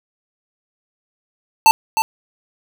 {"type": "tone with echo", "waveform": "square", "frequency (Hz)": 889, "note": "A5", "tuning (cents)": 18, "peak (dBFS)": -7, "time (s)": [1.66, 1.71], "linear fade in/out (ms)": 0, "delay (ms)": 310, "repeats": 1, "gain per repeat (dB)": -8, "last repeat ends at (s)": 2.02, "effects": ["8-bit"]}